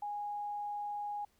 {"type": "tone", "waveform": "sine", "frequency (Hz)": 825, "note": "G#5", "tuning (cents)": -12, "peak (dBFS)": -36, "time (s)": [0.02, 1.25], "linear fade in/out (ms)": 5, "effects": ["pink hiss -72 dBFS RMS until 1.39 s"]}